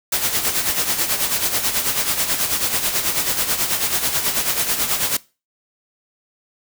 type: noise with tremolo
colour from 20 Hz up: white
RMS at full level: -18 dBFS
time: 0.12-5.17 s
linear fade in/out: 5 ms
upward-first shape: sine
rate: 9.2 Hz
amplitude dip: 60%
effects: noise-tail reverb RT60 0.3 s tail -21 dB re dry